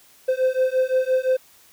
triangle beating tone pair, 514 / 519.8 Hz, C5 / C5, -31 / -11 cents, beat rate 5.8 Hz, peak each -19 dBFS, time 0.28-1.37 s, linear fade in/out 10 ms, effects white hiss -53 dBFS RMS until 1.72 s

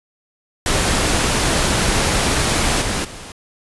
pink noise with level steps, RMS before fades -17 / -21 / -34 dBFS, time 0.66-3.32 s, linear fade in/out 2 ms, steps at 2.81 / 3.04 s, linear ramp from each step 10 ms, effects resampled to 24000 Hz

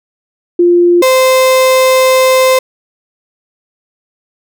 sine / 35% pulse tone pair in turn, 349.2 / 518.8 Hz, F4 / C5, 0 / -15 cents, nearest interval perfect fifth, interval 685 cents, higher second, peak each -4 dBFS, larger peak neither, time 0.59-1.02 / 1.02-2.59 s, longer second, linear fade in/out 5 ms, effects none

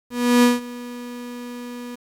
35% pulse tone with ADSR envelope, 243.2 Hz, B3, 26 cents flat, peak -9 dBFS, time 0.1-1.96 s, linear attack 330 ms, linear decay 170 ms, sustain -21 dB, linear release 14 ms, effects resampled to 32000 Hz + 8-bit

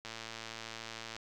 click train, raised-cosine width 0.2 ms, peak -25 dBFS, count 127, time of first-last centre 0.05-1.165 s, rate 113 Hz, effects none

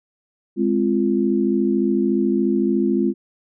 sine chord, F minor, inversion first, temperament equal with one note detuned, 207.7 / 261.6 / 345 Hz, Ab3 / C4 / F4, 0 / 0 / -21 cents, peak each -20 / -21 / -20 dBFS, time 0.56-3.14 s, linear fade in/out 50 ms, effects none

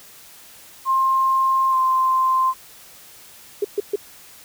sine tone with pitch glide, 1060 to 1043.6 Hz, C6 to C6, +22 to -5 cents, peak -15 dBFS, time 0.85-2.54 s, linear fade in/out 50 ms, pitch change -27 cents, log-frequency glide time 1.7-1.76 s
sine tone bursts, 408.3 Hz, G#4, 29 cents flat, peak -16 dBFS, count 3, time 3.62-3.958 s, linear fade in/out 5 ms, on 26 ms, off 130 ms
effects white hiss -45 dBFS RMS until 4.44 s

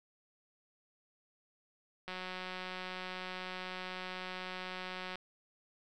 click train, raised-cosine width 0.3 ms, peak -26 dBFS, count 567, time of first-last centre 2.08-5.156 s, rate 184 Hz, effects none

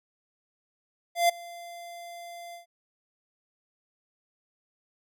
square tone with ADSR envelope, 690 Hz, F5, 21 cents flat, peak -18 dBFS, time 1.15-2.66 s, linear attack 140 ms, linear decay 10 ms, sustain -23 dB, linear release 120 ms, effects none

